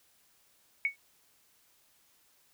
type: tone with exponential decay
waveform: sine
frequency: 2223 Hz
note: C#7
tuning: 4 cents sharp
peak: -22 dBFS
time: 0.85-0.96 s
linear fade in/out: 1 ms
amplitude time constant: 23 ms
effects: white hiss -67 dBFS RMS until 2.53 s

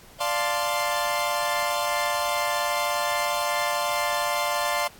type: chord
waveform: sawtooth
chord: D minor seventh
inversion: none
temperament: equal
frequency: 587.3 / 698.5 / 880 / 1046.5 Hz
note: D5 / F5 / A5 / C6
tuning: 0 / 0 / 0 / 0 cents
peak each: -25 / -25 / -27 / -24 dBFS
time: 0.2-4.88 s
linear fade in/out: 10 ms
effects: pink hiss -50 dBFS RMS until 4.99 s + AAC 64 kbps

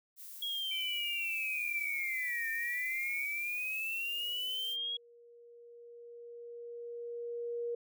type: noise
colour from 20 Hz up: violet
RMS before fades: -48 dBFS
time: 0.16-4.77 s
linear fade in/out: 50 ms
type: linear two-way sweep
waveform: sine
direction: down then up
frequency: 3322 to 1803 to 3322 Hz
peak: -34 dBFS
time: 0.42-4.97 s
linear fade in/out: 5 ms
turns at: 2.5 s
type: tone with pitch glide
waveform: sine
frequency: 2338 to 2380 Hz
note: D7 to D7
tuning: -8 to +22 cents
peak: -39 dBFS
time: 0.71-3.26 s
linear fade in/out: 5 ms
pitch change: +30 cents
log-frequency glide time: 2.45-3.06 s
type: tone with exponential growth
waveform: sine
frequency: 473.4 Hz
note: A#4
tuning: 27 cents sharp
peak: -33 dBFS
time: 3.28-7.75 s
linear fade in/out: 5 ms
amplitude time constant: 970 ms
effects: none

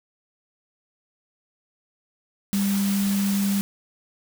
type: tone in noise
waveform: sine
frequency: 198.9 Hz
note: G3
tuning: 25 cents sharp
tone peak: -20 dBFS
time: 2.53-3.61 s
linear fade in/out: 0 ms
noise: white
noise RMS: -32 dBFS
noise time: 2.53-3.61 s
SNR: +9 dB
effects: none

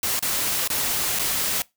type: noise with dropouts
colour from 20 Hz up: white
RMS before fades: -24 dBFS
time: 0.03-1.62 s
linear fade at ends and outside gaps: 1 ms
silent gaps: 0.192-0.225 / 0.676-0.701 / 1.188-1.194 s
effects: noise-tail reverb RT60 0.2 s tail -22 dB re dry

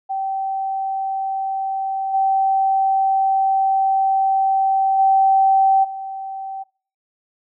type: tone with level steps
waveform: sine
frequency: 774 Hz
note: G5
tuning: 22 cents flat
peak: -20 / -14 / -11 / -26 dBFS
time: 0.09-6.64 s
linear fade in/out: 20 ms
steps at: 2.13 / 4.98 / 5.83 s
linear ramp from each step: 20 ms
effects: noise-tail reverb RT60 0.4 s tail -21 dB re dry

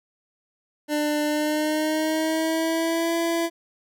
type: tone with pitch glide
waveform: 25% pulse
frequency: 298.4 to 334.9 Hz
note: D4 to E4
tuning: +28 to +27 cents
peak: -18 dBFS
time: 0.88-3.5 s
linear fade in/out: 50 ms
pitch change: +199 cents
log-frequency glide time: 1.24-3.15 s
effects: none

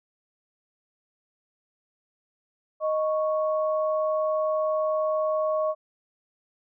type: tone pair together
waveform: sine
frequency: 622.3 / 1107.2 Hz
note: D#5 / C#6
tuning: 0 / -2 cents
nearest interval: minor seventh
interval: 998 cents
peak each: -23 / -30 dBFS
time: 2.8-5.75 s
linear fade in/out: 50 ms
effects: none

